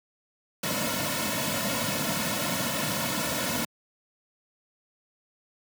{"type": "noise with comb filter", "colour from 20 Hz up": "pink", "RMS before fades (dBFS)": -28, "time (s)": [0.63, 3.65], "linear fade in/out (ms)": 5, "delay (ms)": 2.5, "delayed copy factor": -0.9, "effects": ["high-pass 150 Hz 12 dB/octave"]}